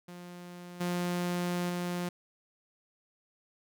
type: tone with level steps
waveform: sawtooth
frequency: 176.6 Hz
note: F3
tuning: 20 cents sharp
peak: -40 / -26 / -28 dBFS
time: 0.08-2.09 s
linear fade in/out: 5 ms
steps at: 0.8 / 1.69 s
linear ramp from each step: 10 ms
effects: none